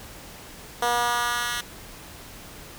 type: tone with high-pass filter sweep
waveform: 10% pulse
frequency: 240 Hz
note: B3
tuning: 49 cents flat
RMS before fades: -25 dBFS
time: 0.82-1.61 s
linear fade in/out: 5 ms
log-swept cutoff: 590 to 2100 Hz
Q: 1.3
effects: pink hiss -43 dBFS RMS until 2.78 s